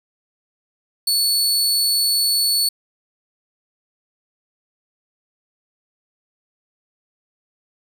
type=tone; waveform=sawtooth; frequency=4435 Hz; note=C#8; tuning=in tune; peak=-13 dBFS; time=1.07-2.69 s; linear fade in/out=5 ms; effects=none